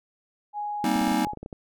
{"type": "tone with pitch glide", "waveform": "sine", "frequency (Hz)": [830.6, 838.3], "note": ["G#5", "G#5"], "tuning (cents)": [0, 16], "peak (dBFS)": -28, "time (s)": [0.53, 1.35], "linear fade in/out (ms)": 50, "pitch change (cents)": 16, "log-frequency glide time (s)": [1.02, 1.23]}
{"type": "chord", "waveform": "square", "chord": "C minor seventh", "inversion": "second", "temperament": "just", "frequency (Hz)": [196.22, 235.5, 261.6, 314], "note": ["G3", "Bb3", "C4", "Eb4"], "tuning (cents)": [2, 18, 0, 16], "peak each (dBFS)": [-30, -28, -30, -28], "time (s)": [0.84, 1.25], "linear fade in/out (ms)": 2}
{"type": "clicks", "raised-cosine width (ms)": 2, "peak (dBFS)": -24, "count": 10, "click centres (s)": [0.96, 1.014, 1.078, 1.116, 1.27, 1.334, 1.373, 1.43, 1.461, 1.528]}
{"effects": []}